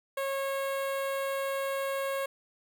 sawtooth tone with notch filter, 546 Hz, C#5, 26 cents flat, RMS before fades -32 dBFS, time 0.17-2.26 s, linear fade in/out 5 ms, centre 5500 Hz, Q 0.98, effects none

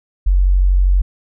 sine tone, 46.25 Hz, F#1, in tune, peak -9 dBFS, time 0.26-1.02 s, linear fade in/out 10 ms, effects none

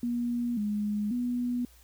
sine tone with pitch steps, 239.7 / 208.3 / 244.4 Hz, A#3 / G#3 / B3, +48 / +5 / -18 cents, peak -27 dBFS, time 0.03-1.65 s, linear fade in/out 2 ms, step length 540 ms, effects added 60 Hz sine -56 dBFS peak until 1.83 s + white hiss -60 dBFS RMS until 1.83 s

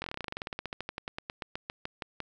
slowing click train, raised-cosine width 0.3 ms, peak -19 dBFS, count 30, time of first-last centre 0.02-2.203 s, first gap 21 ms, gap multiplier 1.08, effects none

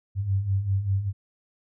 sine beating tone pair, 94.2 / 99.3 Hz, F#2 / G2, +32 / +23 cents, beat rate 5.1 Hz, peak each -29 / -23 dBFS, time 0.15-1.13 s, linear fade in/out 50 ms, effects none

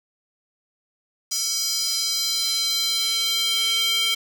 square tone with high-pass filter sweep, 450.9 Hz, A4, 42 cents sharp, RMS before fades -23 dBFS, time 1.31-4.15 s, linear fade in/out 10 ms, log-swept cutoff 5500 to 2900 Hz, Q 3.5, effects none

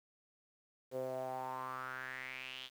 sawtooth tone with band-pass filter sweep, 129.5 Hz, C3, 17 cents flat, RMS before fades -43 dBFS, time 0.91-2.7 s, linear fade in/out 50 ms, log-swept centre 480 to 3400 Hz, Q 5.5, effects 10-bit

